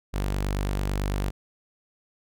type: tone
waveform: sawtooth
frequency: 49 Hz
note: G1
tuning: in tune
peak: -21 dBFS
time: 0.13-1.31 s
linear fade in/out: 20 ms
effects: none